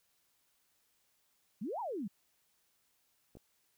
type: exponential two-way sweep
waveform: sine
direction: up then down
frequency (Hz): 177.3 to 1000 to 177.3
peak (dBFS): -36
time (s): 1.61-2.08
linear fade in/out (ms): 10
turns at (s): 1.8
type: clicks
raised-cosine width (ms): 2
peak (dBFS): -40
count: 2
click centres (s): 3.353 / 3.37
effects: white hiss -75 dBFS RMS until 3.77 s